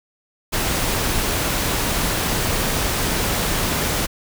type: noise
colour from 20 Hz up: pink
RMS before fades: -21 dBFS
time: 0.52-4.07 s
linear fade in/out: 20 ms
effects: none